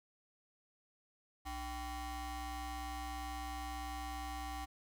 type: ring-modulated tone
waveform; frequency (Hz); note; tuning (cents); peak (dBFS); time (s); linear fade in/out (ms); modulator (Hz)
35% pulse; 358.5; F4; +45; -36; 1.45-4.66; 20; 420
effects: none